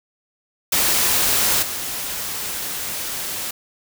white noise with level steps, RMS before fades -18 / -27 dBFS, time 0.72-3.51 s, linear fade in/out 5 ms, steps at 1.62 s, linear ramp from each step 10 ms, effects none

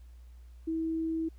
sine tone, 323.8 Hz, E4, 31 cents flat, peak -29 dBFS, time 0.67-1.29 s, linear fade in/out 10 ms, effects added 60 Hz sine -48 dBFS peak until 1.38 s + pink hiss -70 dBFS RMS until 1.38 s

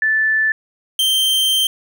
sine / 45% pulse tone pair in turn, 1754 / 3137 Hz, A6 / G7, -6 / +1 cents, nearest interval minor seventh, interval 1007 cents, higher second, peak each -13 dBFS, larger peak neither, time 0.02-0.52 / 0.99-1.67 s, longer second, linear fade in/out 2 ms, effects none

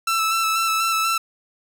sawtooth tone with vibrato, 1324 Hz, E6, 7 cents sharp, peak -15 dBFS, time 0.07-1.18 s, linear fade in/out 5 ms, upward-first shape square, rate 4.1 Hz, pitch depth 18 cents each way, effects none

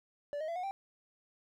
triangle tone with pitch steps, 580 / 625.2 / 674 / 726.5 / 783.2 Hz, D5 / D#5 / E5 / F#5 / G5, -22 / +8 / +38 / -32 / -2 cents, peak -33 dBFS, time 0.33-0.71 s, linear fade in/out 0 ms, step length 76 ms, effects none

